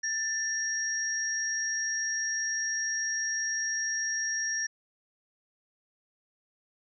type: tone pair together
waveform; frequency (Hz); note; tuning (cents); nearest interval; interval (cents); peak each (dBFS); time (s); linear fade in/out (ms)
sine; 1773 / 5635; A6 / F8; +13 / +15; octave + minor sixth; 2002; -31 / -31; 0.03-4.67; 10
effects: none